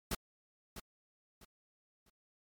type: noise with echo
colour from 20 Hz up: pink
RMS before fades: -35 dBFS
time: 0.11-0.15 s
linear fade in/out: 5 ms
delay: 650 ms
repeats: 3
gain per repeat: -11 dB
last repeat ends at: 2.1 s
effects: MP3 96 kbps